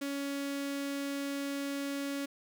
sawtooth tone with notch filter, 280 Hz, C#4, 18 cents sharp, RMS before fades -36 dBFS, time 0.01-2.26 s, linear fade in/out 10 ms, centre 890 Hz, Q 1.8, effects none

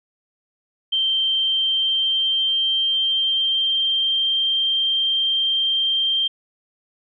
sine tone with pitch glide, 3136 to 3165 Hz, G7 to G7, 0 to +16 cents, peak -17 dBFS, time 0.92-6.28 s, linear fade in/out 10 ms, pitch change +16 cents, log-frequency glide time 1.22-4.32 s, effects none

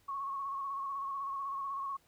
sine tone with vibrato, 1100 Hz, C#6, 14 cents flat, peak -35 dBFS, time 0.08-1.97 s, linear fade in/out 10 ms, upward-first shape square, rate 16 Hz, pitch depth 31 cents each way, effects pink hiss -69 dBFS RMS until 2.07 s

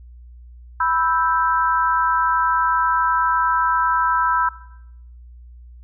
sine chord, E minor, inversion second, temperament equal, 987.8 / 1318.5 / 1568 Hz, B5 / E6 / G6, 0 / 0 / 0 cents, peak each -19 / -20 / -24 dBFS, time 0.8-4.49 s, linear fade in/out 5 ms, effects noise-tail reverb RT60 0.8 s tail -18 dB re dry + added 60 Hz sine -39 dBFS peak until 5.83 s

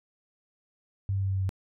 sine tone with pitch steps, 98 / 97.38 / 96.76 / 96.15 / 95.54 / 94.94 Hz, G2 / G2 / G2 / G2 / G2 / F#2, 0 / -11 / -22 / -33 / -44 / +45 cents, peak -25 dBFS, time 1.09-1.492 s, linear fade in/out 0 ms, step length 67 ms, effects none

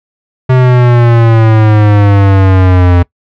square exponential sweep, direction down, 129.5 to 87.31 Hz, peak -4 dBFS, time 0.49-3.03 s, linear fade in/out 10 ms, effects noise-tail reverb RT60 0.1 s tail -22 dB re dry + low-pass 2000 Hz 12 dB/octave

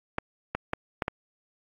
clicks, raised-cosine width 0.5 ms, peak -12 dBFS, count 5, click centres 0.184 / 0.55 / 0.734 / 1.022 / 1.081 s, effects AAC 48 kbps

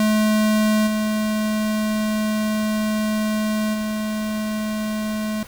square tone with level steps, 214.7 Hz, A3, 42 cents flat, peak -16 / -20 / -23 dBFS, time 0-5.43 s, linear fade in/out 2 ms, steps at 0.86 / 3.73 s, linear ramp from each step 20 ms, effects pink hiss -42 dBFS RMS until 5.47 s

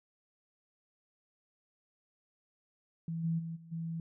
sine tone with level steps, 164.81 Hz, E3, in tune, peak -34 / -29 / -37 / -50 / -35 dBFS, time 3.08-4 s, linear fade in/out 2 ms, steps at 3.23 / 3.38 / 3.55 / 3.71 s, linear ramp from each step 20 ms, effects none

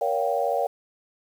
sine chord, G half-diminished seventh, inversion first, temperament just, 470.4 / 564.5 / 705.6 / 784 Hz, Bb4 / Db5 / F5 / G5, +16 / +31 / +18 / 0 cents, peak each -28 / -26 / -27 / -28 dBFS, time 0.01-0.67 s, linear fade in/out 5 ms, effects 8-bit

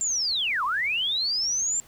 sine linear two-way sweep, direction down then up, 7400 to 961 to 7400 Hz, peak -23 dBFS, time 0.01-1.8 s, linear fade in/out 0 ms, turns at 0.64 s, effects pink hiss -53 dBFS RMS until 1.87 s

